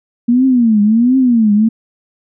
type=tone with vibrato; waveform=sine; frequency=233.1 Hz; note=A#3; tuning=in tune; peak=-7 dBFS; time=0.28-1.69 s; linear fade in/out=10 ms; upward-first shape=triangle; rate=1.4 Hz; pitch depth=240 cents each way; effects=none